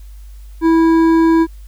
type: tone with hard clipping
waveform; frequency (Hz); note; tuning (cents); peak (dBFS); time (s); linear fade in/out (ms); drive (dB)
sine; 327.6; E4; -11; -10; 0.61-1.47; 50; 9
effects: added 50 Hz sine -32 dBFS peak until 1.67 s + white hiss -53 dBFS RMS until 1.67 s